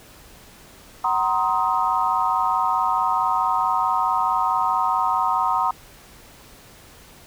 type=chord; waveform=sine; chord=C half-diminished seventh; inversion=second; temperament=just; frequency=753.5 / 941.9 / 1046.5 / 1255.8 Hz; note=Gb5 / Bb5 / C6 / Eb6; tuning=+31 / +18 / 0 / +16 cents; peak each=-25 / -22 / -24 / -24 dBFS; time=1.04-5.71 s; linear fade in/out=5 ms; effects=pink hiss -47 dBFS RMS until 7.26 s